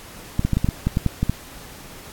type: clicks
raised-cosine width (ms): 5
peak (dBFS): -6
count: 11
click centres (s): 0.394 / 0.45 / 0.533 / 0.57 / 0.645 / 0.688 / 0.87 / 0.971 / 1.063 / 1.23 / 1.296
effects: pink hiss -41 dBFS RMS until 2.12 s + AAC 64 kbps